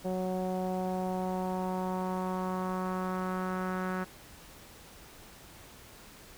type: tone with low-pass filter sweep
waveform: sawtooth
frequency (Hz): 185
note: F#3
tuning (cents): 0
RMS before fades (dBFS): -33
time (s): 0.04-4.05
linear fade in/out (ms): 20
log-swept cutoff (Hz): 630 to 1500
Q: 2.9
effects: pink hiss -52 dBFS RMS until 6.37 s